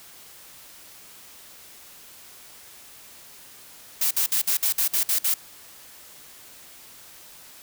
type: noise bursts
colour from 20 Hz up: blue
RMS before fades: -22 dBFS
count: 9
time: 4.01-5.341 s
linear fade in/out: 5 ms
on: 99 ms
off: 55 ms
effects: white hiss -47 dBFS RMS until 7.62 s